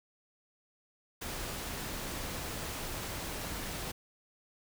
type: noise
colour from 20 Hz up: pink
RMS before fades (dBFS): -39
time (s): 1.21-3.92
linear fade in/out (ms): 10
effects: none